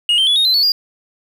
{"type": "tone with pitch steps", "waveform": "sine", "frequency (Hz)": [2871, 3131, 3414, 3723, 4060, 4428, 4828], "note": ["F7", "G7", "G#7", "A#7", "B7", "C#8", "D8"], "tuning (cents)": [47, -3, 47, -3, 47, -3, 47], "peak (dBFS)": -8, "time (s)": [0.09, 0.72], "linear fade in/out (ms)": 2, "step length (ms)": 90, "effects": ["tanh soft clip ceiling -10 dBFS", "7-bit"]}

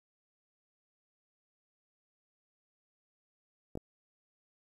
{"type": "clicks", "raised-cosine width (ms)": 2, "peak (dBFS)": -26, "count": 2, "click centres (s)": [3.754, 3.774], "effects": ["10-bit"]}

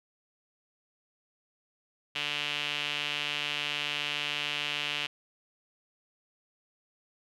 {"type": "tone with band-pass filter", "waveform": "sawtooth", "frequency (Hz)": 146.83, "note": "D3", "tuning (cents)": 0, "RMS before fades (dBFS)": -33, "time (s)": [2.15, 5.07], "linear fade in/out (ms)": 10, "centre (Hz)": 2900, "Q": 4, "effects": []}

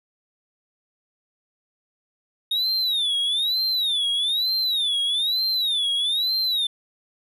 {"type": "tone with vibrato", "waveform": "triangle", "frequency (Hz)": 3700, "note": "A#7", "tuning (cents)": -14, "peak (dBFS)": -19, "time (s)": [2.51, 6.67], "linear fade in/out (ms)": 5, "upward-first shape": "sine", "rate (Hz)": 1.1, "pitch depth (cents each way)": 200, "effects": []}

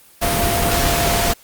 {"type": "tone in noise", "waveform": "sine", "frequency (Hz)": 690, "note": "F5", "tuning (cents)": -21, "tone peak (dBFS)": -21, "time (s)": [0.21, 1.34], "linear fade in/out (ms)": 20, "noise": "pink", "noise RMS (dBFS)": -18, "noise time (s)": [0.21, 1.34], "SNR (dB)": -6, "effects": ["white hiss -48 dBFS RMS until 1.43 s", "Opus 32 kbps"]}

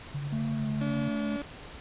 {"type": "tone with tremolo", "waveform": "sine", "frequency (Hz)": 142.2, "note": "C#3", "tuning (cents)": 45, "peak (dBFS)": -30, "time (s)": [0.14, 1.09], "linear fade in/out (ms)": 10, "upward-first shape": "sine", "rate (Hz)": 11, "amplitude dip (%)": 30}
{"type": "tone with vibrato", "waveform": "triangle", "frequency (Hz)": 220, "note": "A3", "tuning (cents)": 0, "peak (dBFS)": -28, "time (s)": [0.32, 1.37], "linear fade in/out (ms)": 10, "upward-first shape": "sine", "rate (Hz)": 1.8, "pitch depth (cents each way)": 37}
{"type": "tone", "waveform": "30% pulse", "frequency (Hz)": 287, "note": "D4", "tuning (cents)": -40, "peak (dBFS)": -30, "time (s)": [0.81, 1.42], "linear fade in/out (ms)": 2}
{"effects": ["pink hiss -45 dBFS RMS until 1.8 s", "resampled to 8000 Hz"]}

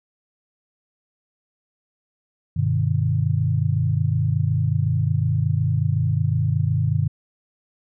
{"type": "chord", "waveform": "sine", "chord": "G augmented", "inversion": "none", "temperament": "equal with one note detuned", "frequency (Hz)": [98, 123.47, 151.66], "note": ["G2", "B2", "D#3"], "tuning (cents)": [0, 0, -44], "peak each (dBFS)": -22, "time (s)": [2.56, 7.08], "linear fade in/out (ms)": 10, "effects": []}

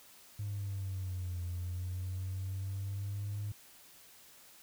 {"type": "exponential two-way sweep", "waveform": "triangle", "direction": "down then up", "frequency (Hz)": [103.83, 87, 103.83], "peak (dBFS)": -32, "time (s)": [0.39, 3.52], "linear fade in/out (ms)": 5, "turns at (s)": 1.43, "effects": ["tanh soft clip ceiling -32 dBFS", "white hiss -58 dBFS RMS until 4.62 s"]}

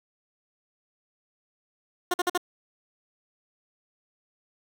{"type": "tone bursts", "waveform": "15% pulse", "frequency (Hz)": 357.5, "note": "F4", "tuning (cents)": 41, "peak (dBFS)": -16, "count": 4, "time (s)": [2.11, 2.377], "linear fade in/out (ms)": 5, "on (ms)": 30, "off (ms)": 49, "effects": []}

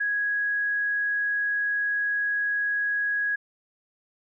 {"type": "tone", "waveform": "sine", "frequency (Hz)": 1661.2, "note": "G#6", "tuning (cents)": 0, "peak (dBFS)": -23, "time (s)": [0, 3.36], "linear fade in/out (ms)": 10, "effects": []}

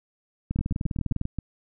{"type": "two click trains", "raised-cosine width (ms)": 5, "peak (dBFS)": [-16, -15], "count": [7, 15], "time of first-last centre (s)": [[0.59, 1.387], [0.51, 1.214]], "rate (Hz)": [7.53, 19.9], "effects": []}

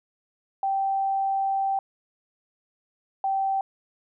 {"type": "tone pair in turn", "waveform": "sine", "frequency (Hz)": [780, 776.9], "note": ["G5", "G5"], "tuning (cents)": [-9, -16], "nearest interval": "unison", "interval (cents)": 7, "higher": "first", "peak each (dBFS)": -22, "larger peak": "neither", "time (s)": [[0.63, 1.79], [3.24, 3.61]], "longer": "first", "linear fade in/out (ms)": 2, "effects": []}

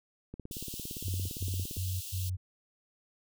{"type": "click train", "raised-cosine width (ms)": 3, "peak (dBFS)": -29, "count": 26, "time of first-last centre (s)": [0.34, 1.769], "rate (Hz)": 17.5}
{"type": "high-pass noise", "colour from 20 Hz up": "white", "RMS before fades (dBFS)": -42, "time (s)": [0.51, 2.3], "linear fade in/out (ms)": 10, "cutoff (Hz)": 2700, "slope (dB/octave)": 96}
{"type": "tone bursts", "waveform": "sine", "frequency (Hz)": 92.5, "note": "F#2", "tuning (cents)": 0, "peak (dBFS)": -31, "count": 4, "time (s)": [1.04, 2.37], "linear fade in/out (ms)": 20, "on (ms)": 250, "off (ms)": 110}
{"effects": []}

